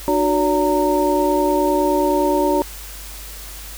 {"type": "tone cluster", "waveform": "sine", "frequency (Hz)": [299, 368.6, 572, 921], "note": ["D4", "F#4", "D5", "A#5"], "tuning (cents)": [31, -7, -46, -21], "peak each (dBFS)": -20, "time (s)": [0.08, 2.62], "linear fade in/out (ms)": 0, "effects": ["added 50 Hz sine -35 dBFS peak until 3.77 s", "white hiss -36 dBFS RMS until 3.77 s"]}